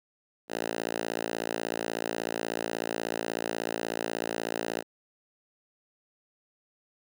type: tone with high-pass filter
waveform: 5% pulse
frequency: 56.4 Hz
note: A1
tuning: 44 cents sharp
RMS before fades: -33 dBFS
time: 0.48-4.84 s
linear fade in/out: 50 ms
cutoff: 320 Hz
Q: 0.85
effects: none